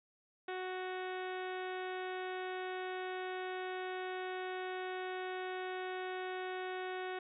harmonic tone, 370 Hz, F#4, in tune, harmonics 1 / 2 / 3 / 4 / 5 / 6 / 7 / 8 / 9 / 10, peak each -41 / -44 / -51 / -48 / -50 / -54 / -55 / -59 / -58 / -59 dBFS, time 0.48-7.19 s, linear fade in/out 5 ms, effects none

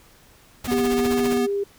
pink noise with tremolo, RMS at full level -29 dBFS, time 0.64-1.38 s, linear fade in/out 5 ms, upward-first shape triangle, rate 15 Hz, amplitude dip 100%
square tone with vibrato, 244.3 Hz, B3, 19 cents flat, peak -22 dBFS, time 0.67-1.47 s, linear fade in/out 20 ms, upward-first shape square, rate 17 Hz, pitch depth 11 cents each way
sine tone with pitch glide, 398.2 to 401.2 Hz, G4 to G4, +27 to +40 cents, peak -21 dBFS, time 0.71-1.64 s, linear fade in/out 10 ms, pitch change +13 cents, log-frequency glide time 0.94-1.06 s
effects pink hiss -53 dBFS RMS until 1.78 s

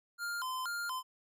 square tone with vibrato, 1201 Hz, D6, 38 cents sharp, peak -36 dBFS, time 0.18-1.03 s, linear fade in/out 50 ms, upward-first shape square, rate 2.1 Hz, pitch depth 270 cents each way, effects none

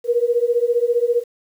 sine beating tone pair, 470 / 485 Hz, A#4 / B4, +14 / -31 cents, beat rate 15 Hz, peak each -18 dBFS, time 0.04-1.24 s, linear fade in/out 50 ms, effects 8-bit

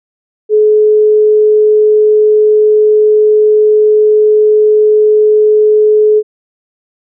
sine tone, 426.3 Hz, G#4, 45 cents sharp, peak -4 dBFS, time 0.49-6.23 s, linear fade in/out 50 ms, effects none

